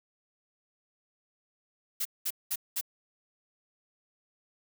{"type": "noise bursts", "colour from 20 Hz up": "blue", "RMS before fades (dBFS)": -31, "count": 4, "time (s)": [2, 2.812], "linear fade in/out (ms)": 10, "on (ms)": 53, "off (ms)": 200, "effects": []}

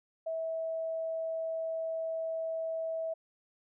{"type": "tone", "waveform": "sine", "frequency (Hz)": 650, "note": "E5", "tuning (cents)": -24, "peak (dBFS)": -32, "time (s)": [0.26, 3.14], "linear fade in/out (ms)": 10, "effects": []}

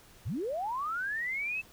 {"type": "linear sweep", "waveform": "sine", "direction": "up", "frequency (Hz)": [61, 2651], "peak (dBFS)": -31, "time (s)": [0.25, 1.62], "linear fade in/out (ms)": 20, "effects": ["pink hiss -57 dBFS RMS until 1.72 s"]}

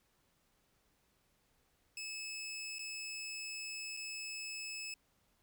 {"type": "tone with dropouts", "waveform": "20% pulse", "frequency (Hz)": 2600, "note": "E7", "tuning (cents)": -24, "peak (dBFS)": -37, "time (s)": [1.97, 4.94], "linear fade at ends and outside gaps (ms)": 2, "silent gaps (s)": [[2.785, 2.792], [3.967, 3.971]], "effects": ["pink hiss -75 dBFS RMS until 5.42 s"]}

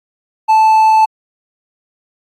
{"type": "tone", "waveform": "triangle", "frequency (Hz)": 876, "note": "A5", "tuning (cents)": -8, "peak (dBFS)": -4, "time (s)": [0.48, 1.06], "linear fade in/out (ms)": 20, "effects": ["AAC 48 kbps"]}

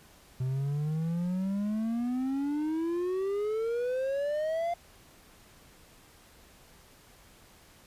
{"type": "exponential sweep", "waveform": "triangle", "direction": "up", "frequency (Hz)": [126.6, 698.5], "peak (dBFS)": -26, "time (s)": [0.4, 4.74], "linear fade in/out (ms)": 5, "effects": ["pink hiss -57 dBFS RMS until 7.86 s", "resampled to 32000 Hz"]}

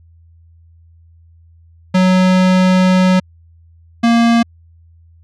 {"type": "tone pair in turn", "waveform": "square", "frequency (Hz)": [185, 232.9], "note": ["F#3", "A#3"], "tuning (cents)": [0, -1], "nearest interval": "major third", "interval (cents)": 399, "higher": "second", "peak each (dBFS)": -9, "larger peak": "neither", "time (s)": [[1.94, 3.2], [4.03, 4.43]], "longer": "first", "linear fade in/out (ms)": 10, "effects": ["added 83 Hz sine -43 dBFS peak until 5.23 s", "low-pass 5000 Hz 12 dB/octave"]}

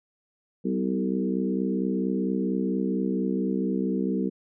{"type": "harmonic tone with a mistuned harmonic", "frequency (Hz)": 64.4, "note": "C2", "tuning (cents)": -27, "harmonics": [3, 4, 5, 6, 7], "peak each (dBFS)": [-27, -29, -31, -33, -34], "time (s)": [0.64, 4.3], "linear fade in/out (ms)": 20, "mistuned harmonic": 4, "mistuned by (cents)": -28, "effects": []}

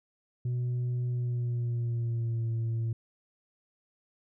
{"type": "tone with pitch glide", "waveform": "sine", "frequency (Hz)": [123.1, 114.19], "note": ["B2", "A#2"], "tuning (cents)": [-5, -35], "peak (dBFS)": -25, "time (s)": [0.45, 2.93], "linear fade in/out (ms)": 5, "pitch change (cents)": -130, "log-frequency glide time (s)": [1.09, 2.49], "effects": ["tanh soft clip ceiling -27 dBFS"]}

